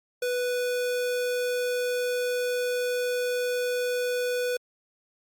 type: tone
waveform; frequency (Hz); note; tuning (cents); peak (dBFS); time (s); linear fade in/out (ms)
square; 493.9; B4; 0; -26; 0.22-4.57; 5
effects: Opus 48 kbps